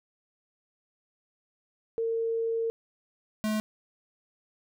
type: tone pair in turn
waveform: sine / square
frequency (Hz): 455.7 / 215.1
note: A#4 / A3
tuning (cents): -39 / -39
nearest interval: octave + minor second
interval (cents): 1300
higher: first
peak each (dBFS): -26 / -27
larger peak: first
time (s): 1.98-2.7 / 3.44-3.6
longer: first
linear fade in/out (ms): 0
effects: none